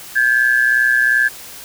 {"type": "tone pair together", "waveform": "sine", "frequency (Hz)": [1585.4, 1708], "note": ["G6", "G#6"], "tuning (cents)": [19, 48], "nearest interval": "minor second", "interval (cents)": 129, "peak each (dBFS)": [-14, -14], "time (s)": [0.15, 1.29], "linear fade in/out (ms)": 20, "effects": ["white hiss -35 dBFS RMS until 1.64 s"]}